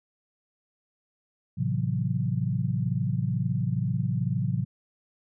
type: chord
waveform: sine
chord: F# half-diminished seventh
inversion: first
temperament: just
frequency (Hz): 111 / 133.2 / 166.5 / 185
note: A2 / C3 / E3 / F#3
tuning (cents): +16 / +31 / +18 / 0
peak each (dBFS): -29 / -28 / -31 / -32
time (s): 1.57-4.65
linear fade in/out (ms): 20
effects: none